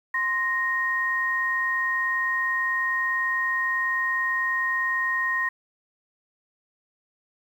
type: tone pair together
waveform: sine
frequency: 1046.5 / 1864.7 Hz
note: C6 / A#6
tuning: 0 / 0 cents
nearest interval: minor seventh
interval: 1000 cents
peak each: -29 / -23 dBFS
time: 0.14-5.49 s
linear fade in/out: 5 ms
effects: 9-bit